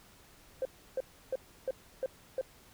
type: tone bursts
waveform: sine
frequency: 523.3 Hz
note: C5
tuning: in tune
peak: -28 dBFS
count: 6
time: 0.62-2.412 s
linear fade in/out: 2 ms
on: 32 ms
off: 320 ms
effects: tanh soft clip ceiling -26 dBFS + pink hiss -59 dBFS RMS until 2.73 s